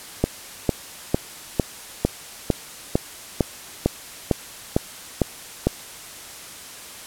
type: click train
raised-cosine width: 2 ms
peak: -3 dBFS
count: 13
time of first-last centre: 0.24-5.67 s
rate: 2.21 Hz
effects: white hiss -39 dBFS RMS until 7.06 s + low-pass 12000 Hz 12 dB/octave